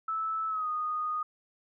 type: tone with pitch glide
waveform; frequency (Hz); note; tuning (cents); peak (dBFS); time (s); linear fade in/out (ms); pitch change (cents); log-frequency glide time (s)
sine; 1310 to 1236.5; E6 to D#6; -11 to -11; -29; 0.08-1.23; 5; -100; 0.48-0.68
effects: none